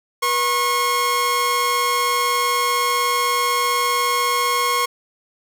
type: tone pair together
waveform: sawtooth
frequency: 484.9 / 1085.7 Hz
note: B4 / C#6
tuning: -32 / -36 cents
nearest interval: octave + major second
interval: 1396 cents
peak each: -21 / -14 dBFS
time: 0.22-4.86 s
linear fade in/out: 10 ms
effects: none